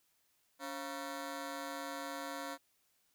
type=ring-modulated tone; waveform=15% pulse; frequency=411.6 Hz; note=G#4; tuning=16 cents flat; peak=-31 dBFS; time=0.59-2.58 s; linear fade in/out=50 ms; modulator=128 Hz; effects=white hiss -75 dBFS RMS until 3.14 s